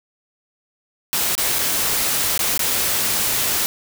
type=noise with dropouts; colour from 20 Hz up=white; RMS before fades=-20 dBFS; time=1.13-3.66 s; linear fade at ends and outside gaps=0 ms; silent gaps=1.352-1.379 / 1.586-1.59 / 2.377-2.392 / 2.577-2.593 s; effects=none